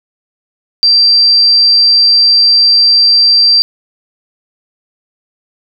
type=tone; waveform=sine; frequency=4703 Hz; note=D8; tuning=2 cents sharp; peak=-4 dBFS; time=0.83-3.62 s; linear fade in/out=0 ms; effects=none